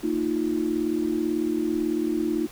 sine chord, Bb suspended fourth, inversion none, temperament equal with one note detuned, 228.7 / 311.1 / 349.2 Hz, Bb3 / Eb4 / F4, -33 / 0 / 0 cents, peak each -30 / -25 / -27 dBFS, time 0.03-2.47 s, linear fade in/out 10 ms, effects pink hiss -45 dBFS RMS until 2.51 s

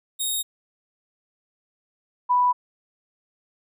10% pulse / sine tone pair in turn, 3729 / 987.7 Hz, A#7 / B5, 0 / 0 cents, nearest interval octave + major seventh, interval 2300 cents, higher first, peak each -16 dBFS, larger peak neither, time 0.19-0.43 / 2.29-2.53 s, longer neither, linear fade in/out 20 ms, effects none

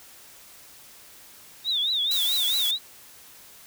sine tone with vibrato, 3645 Hz, A#7, 40 cents flat, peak -22 dBFS, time 1.64-2.79 s, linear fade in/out 50 ms, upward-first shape triangle, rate 4.6 Hz, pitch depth 170 cents each way
blue noise, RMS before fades -30 dBFS, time 2.11-2.71 s, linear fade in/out 2 ms
effects white hiss -49 dBFS RMS until 3.66 s

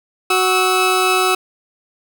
20% pulse tone pair together, 370.9 / 1300 Hz, F#4 / E6, +4 / -24 cents, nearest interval octave + minor seventh, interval 2172 cents, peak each -11 dBFS, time 0.3-1.35 s, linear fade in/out 5 ms, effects none

